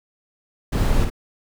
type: noise with echo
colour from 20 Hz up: brown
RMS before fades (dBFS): -19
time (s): 0.72-1.05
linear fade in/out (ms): 10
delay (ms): 51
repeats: 1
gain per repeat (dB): -5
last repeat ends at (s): 1.101
effects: none